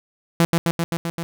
sawtooth tone with echo, 168.3 Hz, E3, 36 cents sharp, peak -9 dBFS, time 0.4-0.45 s, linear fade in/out 0 ms, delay 130 ms, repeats 6, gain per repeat -2 dB, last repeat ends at 1.23 s, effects none

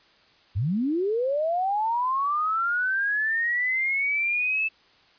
sine linear sweep, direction up, 82 to 2637 Hz, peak -22 dBFS, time 0.55-4.69 s, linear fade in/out 20 ms, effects white hiss -58 dBFS RMS until 5.18 s + resampled to 11025 Hz

